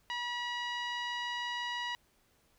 10% pulse tone with low-pass filter, 966 Hz, B5, 39 cents flat, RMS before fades -37 dBFS, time 0.1-1.95 s, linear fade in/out 0 ms, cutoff 2900 Hz, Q 0.95, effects pink hiss -70 dBFS RMS until 2.58 s

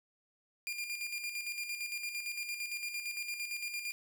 sawtooth tone with tremolo, 2405 Hz, D7, 41 cents sharp, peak -32 dBFS, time 0.67-3.92 s, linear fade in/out 0 ms, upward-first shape square, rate 8.8 Hz, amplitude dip 50%, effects none

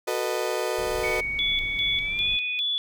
35% pulse chord, B dominant seventh, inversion second, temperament just, 370.4 / 444.5 / 493.9 / 617.4 Hz, F#4 / A4 / B4 / D#5, +2 / +18 / 0 / -14 cents, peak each -29 dBFS, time 0.07-1.21 s, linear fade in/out 10 ms
brown noise, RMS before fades -39 dBFS, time 0.78-2.37 s, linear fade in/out 5 ms
sine tone with pitch glide, 2237 to 2482 Hz, C#7 to D#7, +15 to -5 cents, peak -26 dBFS, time 1.03-2.6 s, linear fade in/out 10 ms, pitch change +180 cents, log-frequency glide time 1.98-2.29 s
sine tone with tremolo, 3436 Hz, A7, 42 cents flat, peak -23 dBFS, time 1.39-2.78 s, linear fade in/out 0 ms, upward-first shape square, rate 2.5 Hz, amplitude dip 70%
effects none

